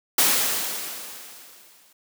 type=noise with exponential decay; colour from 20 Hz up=white; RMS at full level=-17 dBFS; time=0.18-1.93 s; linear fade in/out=5 ms; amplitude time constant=380 ms; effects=high-pass 200 Hz 12 dB/octave